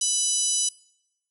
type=harmonic tone; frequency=992 Hz; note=B5; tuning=7 cents sharp; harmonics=3 / 4 / 5 / 6 / 7 / 8 / 9 / 10; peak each=-34 / -34 / -35 / -25 / -31 / -32 / -39 / -27 dBFS; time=0.01-0.69 s; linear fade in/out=5 ms; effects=noise-tail reverb RT60 0.9 s tail -25 dB re dry